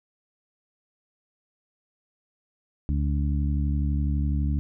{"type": "harmonic tone", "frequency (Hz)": 72, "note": "D2", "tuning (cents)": -34, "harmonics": [1, 2, 3, 4], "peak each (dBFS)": [-23, -29, -33, -35], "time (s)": [2.89, 4.59], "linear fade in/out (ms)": 0, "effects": []}